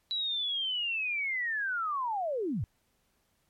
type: linear sweep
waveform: sine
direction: down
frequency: 3951 to 81 Hz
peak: -29 dBFS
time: 0.11-2.64 s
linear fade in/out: 0 ms
effects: pink hiss -73 dBFS RMS until 3.49 s + MP3 64 kbps